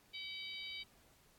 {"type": "harmonic tone with a mistuned harmonic", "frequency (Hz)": 762, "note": "G5", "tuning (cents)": -49, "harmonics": [3, 4, 5, 6], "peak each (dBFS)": [-48, -49, -48, -52], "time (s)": [0.13, 0.84], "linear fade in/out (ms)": 20, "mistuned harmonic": 6, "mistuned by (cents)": 26, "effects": ["pink hiss -68 dBFS RMS until 1.38 s", "AAC 64 kbps"]}